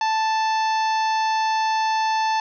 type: harmonic tone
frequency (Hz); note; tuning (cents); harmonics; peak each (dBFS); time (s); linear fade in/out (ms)
880; A5; 0; 1 / 2 / 3 / 4 / 5 / 6 / 7; -19 / -30 / -33 / -37 / -35 / -38 / -40; 0.01-2.4; 2
effects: none